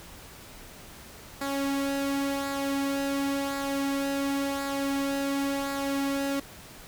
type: tone with flanger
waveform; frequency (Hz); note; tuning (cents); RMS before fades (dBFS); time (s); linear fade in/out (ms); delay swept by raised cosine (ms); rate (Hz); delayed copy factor
sawtooth; 277.2; C#4; 0; -29; 1.41-6.4; 5; 0.33 to 2.73; 0.93; -0.5
effects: pink hiss -47 dBFS RMS until 6.87 s